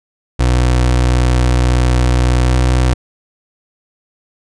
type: tone with pitch glide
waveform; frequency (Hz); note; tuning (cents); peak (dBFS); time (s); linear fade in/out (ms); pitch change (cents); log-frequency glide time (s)
30% pulse; 61.74 to 62.64; B1 to B1; 0 to +25; -7; 0.39-2.94; 10; +25; 2.44-2.53
effects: resampled to 22050 Hz